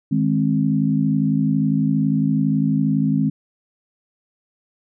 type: chord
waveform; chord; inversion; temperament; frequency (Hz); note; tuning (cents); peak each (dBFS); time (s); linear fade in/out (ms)
sine; Ab major; second; equal with one note detuned; 155.56 / 207.7 / 265.4; Eb3 / Ab3 / C4; 0 / 0 / +25; -20; 0.11-3.3; 10
effects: none